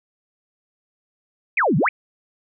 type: exponential two-way sweep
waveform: sine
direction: down then up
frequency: 2637 to 128.1 to 2637 Hz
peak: -15 dBFS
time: 1.57-1.89 s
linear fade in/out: 5 ms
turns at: 1.77 s
effects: none